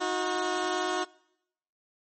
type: tone pair together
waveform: 15% pulse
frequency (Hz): 314.9 / 364.3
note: D#4 / F#4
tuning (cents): +21 / -27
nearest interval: minor third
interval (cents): 252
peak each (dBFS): -27 / -22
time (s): 0-1.05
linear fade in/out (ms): 20
effects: noise-tail reverb RT60 0.8 s tail -22 dB re dry + MP3 32 kbps